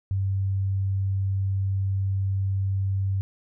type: tone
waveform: sine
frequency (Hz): 97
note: G2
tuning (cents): -18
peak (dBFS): -22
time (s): 0.11-3.21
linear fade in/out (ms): 0
effects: none